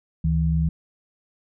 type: tone pair together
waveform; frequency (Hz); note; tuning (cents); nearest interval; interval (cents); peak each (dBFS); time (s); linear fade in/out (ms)
sine; 71.6 / 160.74; D2 / E3; -43 / -43; octave + major second; 1400; -22 / -20; 0.24-0.69; 5
effects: none